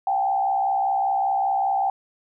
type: tone with frequency modulation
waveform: sine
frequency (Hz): 784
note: G5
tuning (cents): 0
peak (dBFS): -19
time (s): 0.07-1.9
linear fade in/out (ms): 2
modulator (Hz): 65.1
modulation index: 0.8
effects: none